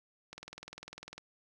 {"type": "click train", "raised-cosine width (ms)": 0.2, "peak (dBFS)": -28, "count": 18, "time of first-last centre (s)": [0.33, 1.18], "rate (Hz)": 20, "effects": []}